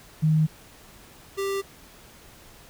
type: tone pair in turn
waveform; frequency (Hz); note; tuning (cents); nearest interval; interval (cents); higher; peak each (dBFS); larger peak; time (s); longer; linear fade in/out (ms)
sine / square; 156.1 / 393.3; D#3 / G4; +6 / +6; octave + major third; 1600; second; -17 / -26; first; 0.22-0.47 / 1.37-1.62; neither; 20
effects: pink hiss -50 dBFS RMS until 2.69 s